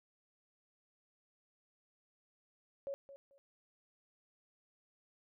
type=tone with echo; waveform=sine; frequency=554.4 Hz; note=C#5; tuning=in tune; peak=-38 dBFS; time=2.87-2.94 s; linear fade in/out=0 ms; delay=220 ms; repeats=2; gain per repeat=-13 dB; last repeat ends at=3.38 s; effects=none